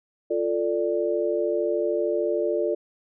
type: chord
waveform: sine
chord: D minor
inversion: first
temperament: equal with one note detuned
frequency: 349.2 / 442.5 / 587.3 Hz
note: F4 / A4 / D5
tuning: 0 / +10 / 0 cents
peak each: -26 dBFS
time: 0.3-2.75 s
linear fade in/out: 10 ms
effects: none